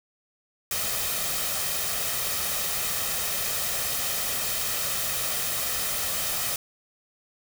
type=noise with comb filter; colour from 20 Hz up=white; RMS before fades=-28 dBFS; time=0.71-6.56 s; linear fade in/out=2 ms; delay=1.6 ms; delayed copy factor=+0.5; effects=none